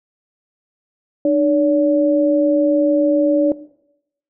sine tone pair together, 301.9 / 571 Hz, D4 / D5, +48 / -49 cents, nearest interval major seventh, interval 1103 cents, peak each -15 dBFS, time 1.25-3.52 s, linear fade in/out 2 ms, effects noise-tail reverb RT60 0.8 s tail -18 dB re dry

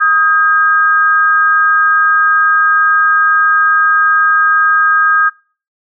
sine tone pair together, 1253.7 / 1612 Hz, D#6 / G6, +13 / +48 cents, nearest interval major third, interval 435 cents, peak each -10 dBFS, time 0-5.3 s, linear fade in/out 20 ms, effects noise-tail reverb RT60 0.4 s tail -24 dB re dry

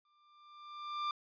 45% pulse tone with exponential growth, 1188 Hz, D6, 20 cents sharp, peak -32 dBFS, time 0.05-1.11 s, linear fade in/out 2 ms, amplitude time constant 230 ms, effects resampled to 11025 Hz

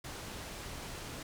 pink low-pass noise, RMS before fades -44 dBFS, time 0.04-1.23 s, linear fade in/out 5 ms, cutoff 10000 Hz, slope 12 dB/octave, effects none

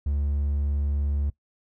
triangle tone, 71.7 Hz, D2, 41 cents flat, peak -21 dBFS, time 0.06-1.3 s, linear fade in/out 5 ms, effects noise-tail reverb RT60 0.1 s tail -19 dB re dry

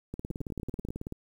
two click trains, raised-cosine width 3 ms, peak -23 / -24 dBFS, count 19 / 7, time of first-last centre 0.14-1.124 / 0.31-0.887 s, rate 18.3 / 10.4 Hz, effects 9-bit

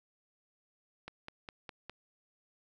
click train, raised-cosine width 0.3 ms, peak -27 dBFS, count 5, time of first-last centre 1.08-1.896 s, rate 4.9 Hz, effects none

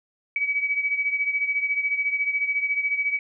sine beating tone pair, 2275 / 2289 Hz, C#7 / D7, +44 / -45 cents, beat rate 14 Hz, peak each -23 / -28 dBFS, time 0.36-3.19 s, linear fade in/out 2 ms, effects none

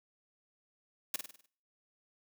white noise with echo, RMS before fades -33 dBFS, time 1.14-1.16 s, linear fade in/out 2 ms, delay 50 ms, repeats 6, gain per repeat -6 dB, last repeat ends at 1.46 s, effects noise-tail reverb RT60 0.5 s tail -21 dB re dry + high-pass 200 Hz 12 dB/octave

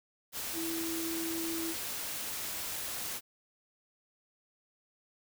sine tone in noise, 329.6 Hz, E4, in tune, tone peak -35 dBFS, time 0.53-1.75 s, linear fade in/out 50 ms, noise white, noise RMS -38 dBFS, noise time 0.32-3.21 s, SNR 0 dB, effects none

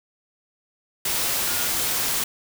sine tone in noise, 1427 Hz, F6, 37 cents sharp, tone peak -34 dBFS, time 1.47-1.68 s, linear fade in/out 5 ms, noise white, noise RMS -24 dBFS, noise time 1.05-2.24 s, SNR -13 dB, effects none

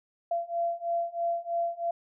sine beating tone pair, 681 / 684.1 Hz, F5 / F5, -44 / -36 cents, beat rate 3.1 Hz, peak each -31 / -30 dBFS, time 0.31-1.91 s, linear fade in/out 5 ms, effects none

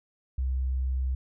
sine tone, 64.8 Hz, C2, 16 cents flat, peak -25 dBFS, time 0.38-1.15 s, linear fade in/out 5 ms, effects none

